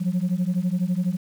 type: beating tone pair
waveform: sine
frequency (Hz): 174.61 / 186.61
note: F3 / F#3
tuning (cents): 0 / +15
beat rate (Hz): 12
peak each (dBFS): -22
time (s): 0-1.17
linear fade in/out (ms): 20
effects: tanh soft clip ceiling -17 dBFS + 8-bit